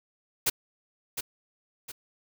white noise with echo, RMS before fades -24 dBFS, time 0.46-0.5 s, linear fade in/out 10 ms, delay 710 ms, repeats 2, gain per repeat -8 dB, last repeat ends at 1.92 s, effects none

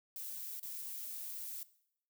violet noise with dropouts, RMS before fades -44 dBFS, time 0.16-1.63 s, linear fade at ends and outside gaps 1 ms, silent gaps 0.597-0.629 s, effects noise-tail reverb RT60 0.7 s tail -18 dB re dry

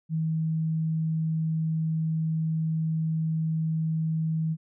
sine tone, 159.9 Hz, D#3, 48 cents sharp, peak -24 dBFS, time 0.09-4.57 s, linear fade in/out 50 ms, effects none

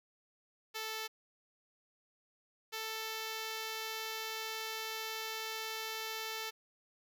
5% pulse tone pair in turn, 440 / 441.8 Hz, A4 / A4, 0 / +7 cents, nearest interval unison, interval 7 cents, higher second, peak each -27 dBFS, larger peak neither, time 0.74-1.08 / 2.72-6.51 s, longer second, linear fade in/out 20 ms, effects none

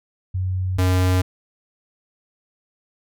sine / square tone pair in turn, 92.8 / 91.89 Hz, F#2 / F#2, +6 / -11 cents, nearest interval unison, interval 17 cents, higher first, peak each -20 / -16 dBFS, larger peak second, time 0.34-0.78 / 0.78-1.22 s, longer neither, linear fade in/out 10 ms, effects none

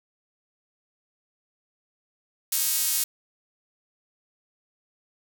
sawtooth tone with high-pass filter, 315.1 Hz, D#4, 22 cents sharp, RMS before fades -25 dBFS, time 2.52-3.04 s, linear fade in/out 5 ms, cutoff 8200 Hz, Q 0.57, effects none

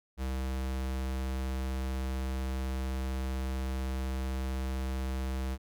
square tone, 65.41 Hz, C2, in tune, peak -32 dBFS, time 0.17-5.58 s, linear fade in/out 50 ms, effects none

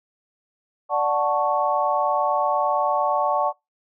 sine chord, D major seventh, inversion none, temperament equal, 587.3 / 740 / 880 / 1108.7 Hz, D5 / F#5 / A5 / C#6, 0 / 0 / 0 / 0 cents, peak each -24 dBFS, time 0.89-3.53 s, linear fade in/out 50 ms, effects noise-tail reverb RT60 0.2 s tail -25 dB re dry

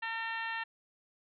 harmonic tone with a mistuned harmonic, 453.3 Hz, A#4, 48 cents flat, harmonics 2 / 3 / 4 / 5 / 6 / 7 / 8 / 9, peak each -40 / -45 / -37 / -50 / -43 / -49 / -54 / -54 dBFS, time 0.02-0.64 s, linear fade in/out 10 ms, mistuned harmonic 5, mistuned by +25 cents, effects none

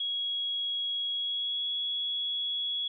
sine tone with pitch glide, 3319 to 3356 Hz, G#7 to G#7, -2 to +17 cents, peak -29 dBFS, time 0-2.88 s, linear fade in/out 5 ms, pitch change +19 cents, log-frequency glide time 1.11-1.69 s, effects none

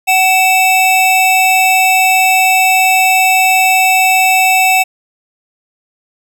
square tone pair together, 752.5 / 2637 Hz, F#5 / E7, +29 / 0 cents, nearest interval octave + minor seventh, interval 2171 cents, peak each -11 dBFS, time 0.07-4.84 s, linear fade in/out 20 ms, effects none

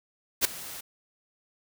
white noise with ADSR envelope, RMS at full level -20 dBFS, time 0.41-0.81 s, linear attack 38 ms, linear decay 7 ms, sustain -20 dB, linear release 9 ms, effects none

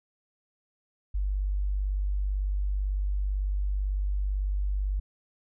sine tone, 49 Hz, G1, in tune, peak -25 dBFS, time 1.14-5 s, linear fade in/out 10 ms, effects none

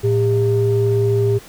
sine tone pair together, 112.5 / 400.9 Hz, A2 / G4, +39 / +39 cents, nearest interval octave + minor seventh, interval 2200 cents, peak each -15 dBFS, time 0.03-1.39 s, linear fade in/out 20 ms, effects tanh soft clip ceiling -7 dBFS + pink hiss -41 dBFS RMS until 1.48 s

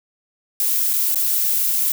violet noise with dropouts, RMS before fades -19 dBFS, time 0.6-1.92 s, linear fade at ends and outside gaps 1 ms, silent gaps 0.933-0.937 / 1.146-1.157 s, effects none

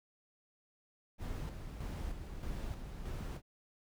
brown noise with tremolo, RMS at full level -40 dBFS, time 1.18-3.42 s, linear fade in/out 50 ms, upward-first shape square, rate 1.6 Hz, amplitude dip 45%, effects none

